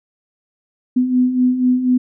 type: beating tone pair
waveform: sine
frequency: 248.4 / 252.5 Hz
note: B3 / B3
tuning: +10 / +39 cents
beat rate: 4.1 Hz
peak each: -20 / -13 dBFS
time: 0.96-1.98 s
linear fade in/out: 10 ms
effects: none